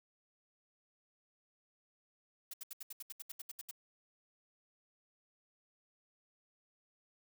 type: noise bursts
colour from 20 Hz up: blue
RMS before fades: -45 dBFS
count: 13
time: 2.51-3.712 s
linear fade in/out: 5 ms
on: 26 ms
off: 72 ms
effects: none